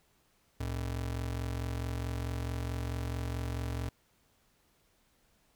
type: ring-modulated tone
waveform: square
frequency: 89.3 Hz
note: F2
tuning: 39 cents sharp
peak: -31 dBFS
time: 0.6-3.89 s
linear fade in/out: 5 ms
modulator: 22.3 Hz
effects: pink hiss -70 dBFS RMS until 5.55 s